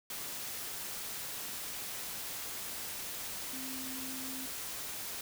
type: tone in noise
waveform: sine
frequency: 261.6 Hz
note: C4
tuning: in tune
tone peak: -44 dBFS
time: 3.53-4.46 s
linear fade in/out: 2 ms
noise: white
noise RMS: -41 dBFS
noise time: 0.1-5.21 s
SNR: -6 dB
effects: none